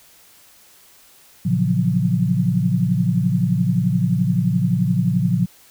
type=chord; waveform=sine; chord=Gb major seventh; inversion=first; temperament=just; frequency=115.62 / 138.75 / 173.43 / 185 Hz; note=Bb2 / Db3 / F3 / Gb3; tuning=-14 / +2 / -12 / 0 cents; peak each=-22 / -22 / -19 / -22 dBFS; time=1.45-5.46 s; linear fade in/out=10 ms; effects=white hiss -50 dBFS RMS until 5.7 s